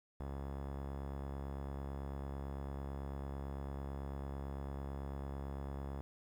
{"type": "tone with low-pass filter", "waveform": "sawtooth", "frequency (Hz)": 69, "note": "C#2", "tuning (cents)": -7, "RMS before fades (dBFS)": -43, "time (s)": [0.2, 6.01], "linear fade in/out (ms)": 0, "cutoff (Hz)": 1000, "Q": 1.2, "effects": ["11-bit"]}